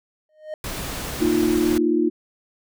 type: tone with exponential growth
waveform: triangle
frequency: 617 Hz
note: D#5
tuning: 15 cents flat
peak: -23 dBFS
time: 0.29-0.54 s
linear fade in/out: 2 ms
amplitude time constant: 53 ms
type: noise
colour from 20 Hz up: pink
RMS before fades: -30 dBFS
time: 0.64-1.78 s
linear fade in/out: 2 ms
type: chord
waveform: sine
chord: Bb suspended fourth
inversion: none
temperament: just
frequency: 233.1 / 310.8 / 349.6 Hz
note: Bb3 / Eb4 / F4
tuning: 0 / -2 / +2 cents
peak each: -24 / -20 / -20 dBFS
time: 1.2-2.1 s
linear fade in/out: 20 ms
effects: none